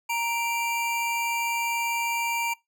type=tone pair together; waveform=square; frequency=932.3 / 2349 Hz; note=A#5 / D7; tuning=0 / 0 cents; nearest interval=octave + major third; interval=1600 cents; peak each=-28 / -30 dBFS; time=0.09-2.54 s; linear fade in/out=10 ms; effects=noise-tail reverb RT60 0.2 s tail -23 dB re dry